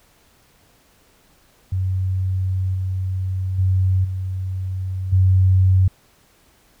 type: tone with level steps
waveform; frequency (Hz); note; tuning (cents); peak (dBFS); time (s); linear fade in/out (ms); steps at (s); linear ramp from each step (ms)
sine; 93.7; F#2; +22; -18 / -20 / -14 / -22 / -11; 1.72-5.88; 5; 2.74 / 3.58 / 4.04 / 5.12; 10
effects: pink hiss -56 dBFS RMS until 6.8 s